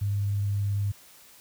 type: tone with vibrato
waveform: sine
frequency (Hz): 101.1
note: G#2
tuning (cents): -46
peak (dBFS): -24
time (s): 0.01-0.92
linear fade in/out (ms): 10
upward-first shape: triangle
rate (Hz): 19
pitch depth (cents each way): 14
effects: white hiss -53 dBFS RMS until 1.4 s